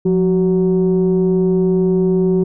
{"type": "tone pair together", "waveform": "sine", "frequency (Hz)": [177.5, 376.1], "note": ["F3", "F#4"], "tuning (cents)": [28, 28], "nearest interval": "octave + minor second", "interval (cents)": 1300, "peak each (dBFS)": -13, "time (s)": [0.05, 2.44], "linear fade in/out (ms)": 10, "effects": ["tanh soft clip ceiling -7 dBFS"]}